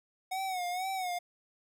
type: tone with vibrato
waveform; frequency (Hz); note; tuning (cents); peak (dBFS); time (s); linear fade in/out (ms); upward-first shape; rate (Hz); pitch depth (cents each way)
square; 738; F#5; -5; -33; 0.31-1.19; 10; sine; 2.1; 78
effects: none